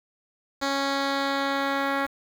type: tone with low-pass filter sweep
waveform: 10% pulse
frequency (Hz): 276.2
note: C#4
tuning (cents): -6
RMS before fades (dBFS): -26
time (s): 0.61-2.07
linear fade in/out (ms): 20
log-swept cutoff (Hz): 5500 to 2400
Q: 1.5
effects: 7-bit